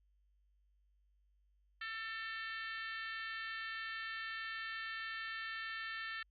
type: harmonic tone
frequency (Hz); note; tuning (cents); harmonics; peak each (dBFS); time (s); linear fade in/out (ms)
446.4; A4; +25; 3 / 4 / 5 / 6 / 7 / 8 / 9 / 10; -48 / -43 / -52 / -52 / -53 / -57 / -56 / -59; 1.81-6.23; 5
effects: added 50 Hz sine -70 dBFS peak until 6.3 s